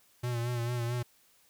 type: tone with vibrato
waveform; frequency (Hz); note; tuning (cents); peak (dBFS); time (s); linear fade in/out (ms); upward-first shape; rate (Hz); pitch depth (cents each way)
square; 120; B2; -49; -31; 0.23-1.03; 10; sine; 4.5; 47
effects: white hiss -65 dBFS RMS until 1.49 s